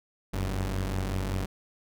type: tone pair together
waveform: sawtooth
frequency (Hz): 45.02 / 95.4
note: F#1 / G2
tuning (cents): -47 / -47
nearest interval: octave + minor second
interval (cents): 1300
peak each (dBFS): -27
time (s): 0.33-1.46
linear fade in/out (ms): 10
effects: none